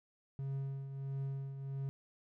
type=tone with tremolo; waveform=triangle; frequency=136.6 Hz; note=C#3; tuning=25 cents flat; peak=-33 dBFS; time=0.39-1.89 s; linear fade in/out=0 ms; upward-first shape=triangle; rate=1.5 Hz; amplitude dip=60%; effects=none